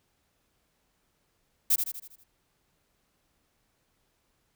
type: noise with echo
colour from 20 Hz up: violet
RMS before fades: -22 dBFS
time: 1.7-1.76 s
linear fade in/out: 10 ms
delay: 80 ms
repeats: 6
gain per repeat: -6 dB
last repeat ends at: 2.24 s
effects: pink hiss -73 dBFS RMS until 4.55 s